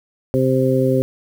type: harmonic tone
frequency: 130.81 Hz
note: C3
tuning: in tune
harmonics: 1 / 2 / 3 / 4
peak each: -19 / -19 / -19 / -19 dBFS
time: 0.34-1.02 s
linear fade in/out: 0 ms
effects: 7-bit